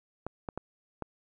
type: clicks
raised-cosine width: 1 ms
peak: -21 dBFS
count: 4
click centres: 0.266 / 0.488 / 0.576 / 1.023 s
effects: none